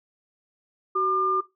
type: tone pair together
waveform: sine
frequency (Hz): 377.7 / 1200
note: F#4 / D6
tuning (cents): +36 / +37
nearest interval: octave + minor sixth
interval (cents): 2001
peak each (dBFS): -27 / -22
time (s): 0.95-1.41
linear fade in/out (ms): 10
effects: noise-tail reverb RT60 0.2 s tail -17 dB re dry